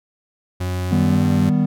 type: tone with pitch glide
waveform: 40% pulse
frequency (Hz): 91 to 96.97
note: F#2 to G2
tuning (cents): -28 to -18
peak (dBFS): -20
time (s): 0.6-1.5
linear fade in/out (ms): 10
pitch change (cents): +110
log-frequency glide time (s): 0.91-1.25
type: chord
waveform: triangle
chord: Eb augmented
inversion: none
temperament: equal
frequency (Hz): 155.56 / 196 / 246.9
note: Eb3 / G3 / B3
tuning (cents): 0 / 0 / 0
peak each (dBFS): -17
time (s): 0.91-1.66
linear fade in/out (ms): 10
effects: none

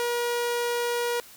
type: tone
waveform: sawtooth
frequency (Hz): 478.6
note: A#4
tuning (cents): +46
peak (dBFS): -21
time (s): 0-1.2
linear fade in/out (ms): 0
effects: white hiss -49 dBFS RMS until 1.36 s

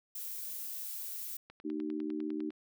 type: noise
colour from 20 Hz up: violet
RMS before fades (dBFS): -41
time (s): 0.15-1.37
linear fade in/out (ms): 5
type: click train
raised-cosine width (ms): 0.3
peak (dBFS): -36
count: 11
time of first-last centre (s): 1.5-2.505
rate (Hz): 9.95
type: harmonic tone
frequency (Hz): 76.6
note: D#2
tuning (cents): -27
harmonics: 3 / 4 / 5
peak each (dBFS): -42 / -35 / -42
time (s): 1.64-2.51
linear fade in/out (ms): 20
effects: none

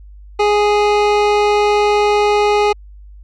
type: tone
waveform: 25% pulse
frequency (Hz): 415.3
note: G#4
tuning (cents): 0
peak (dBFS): -7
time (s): 0.39-2.73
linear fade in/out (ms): 10
effects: added 50 Hz sine -35 dBFS peak until 3.23 s + low-pass 4000 Hz 12 dB/octave

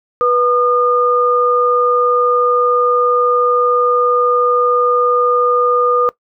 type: tone pair together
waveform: sine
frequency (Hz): 490 / 1217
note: B4 / D#6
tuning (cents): -14 / -39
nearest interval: octave + major third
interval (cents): 1575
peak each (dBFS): -13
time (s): 0.21-6.09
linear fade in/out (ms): 0
effects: noise-tail reverb RT60 0.1 s tail -19 dB re dry

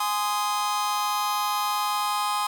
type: chord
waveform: 45% pulse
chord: Ab major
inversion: none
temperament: just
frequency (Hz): 830.6 / 1038.3 / 1245.9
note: Ab5 / C6 / Eb6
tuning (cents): 0 / -14 / +2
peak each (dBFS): -28 / -28 / -29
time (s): 0-2.47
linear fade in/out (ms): 5
effects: 8-bit

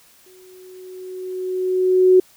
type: tone with exponential growth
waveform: sine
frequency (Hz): 370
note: F#4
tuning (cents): 0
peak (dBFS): -7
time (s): 0.26-2.2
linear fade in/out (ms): 5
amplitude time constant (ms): 420
effects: white hiss -52 dBFS RMS until 2.36 s

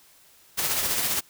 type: noise with tremolo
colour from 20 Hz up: white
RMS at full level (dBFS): -24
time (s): 0.57-1.21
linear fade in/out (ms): 20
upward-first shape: sine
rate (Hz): 15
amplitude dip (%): 40
effects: white hiss -56 dBFS RMS until 1.29 s

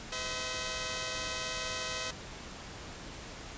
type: tone pair together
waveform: 5% pulse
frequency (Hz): 508 / 640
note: B4 / D#5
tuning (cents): +49 / +49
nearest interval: major third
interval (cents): 400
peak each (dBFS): -26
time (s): 0.12-2.11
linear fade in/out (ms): 5
effects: pink hiss -45 dBFS RMS until 3.57 s + resampled to 16000 Hz

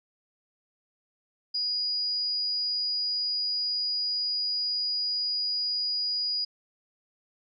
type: tone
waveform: sine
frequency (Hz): 4899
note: D#8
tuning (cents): -28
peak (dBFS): -26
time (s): 1.54-6.45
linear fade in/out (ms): 10
effects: none

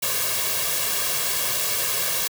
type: noise with comb filter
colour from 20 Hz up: white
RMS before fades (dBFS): -24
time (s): 0.02-2.28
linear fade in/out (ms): 10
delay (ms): 1.8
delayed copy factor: +0.7
effects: high-pass 100 Hz 12 dB/octave

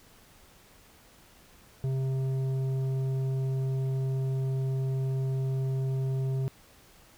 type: tone with tanh clipping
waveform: sine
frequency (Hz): 132.8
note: C3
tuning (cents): +26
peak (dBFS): -28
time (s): 1.84-6.48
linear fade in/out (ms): 0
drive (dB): 9
effects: pink hiss -57 dBFS RMS until 7.17 s

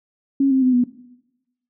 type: tone with pitch steps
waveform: sine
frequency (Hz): 273.9 / 264.1 / 254.7 / 245.6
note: C#4 / C4 / C4 / B3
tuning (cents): -21 / +16 / -46 / -9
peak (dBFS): -13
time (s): 0.4-0.84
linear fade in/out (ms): 5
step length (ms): 110
effects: noise-tail reverb RT60 0.9 s tail -17 dB re dry

